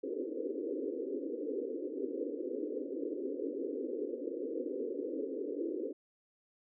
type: band-pass noise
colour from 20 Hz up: white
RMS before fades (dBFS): -38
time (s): 0.03-5.93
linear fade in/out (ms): 10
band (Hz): 260 to 510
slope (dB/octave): 96
effects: none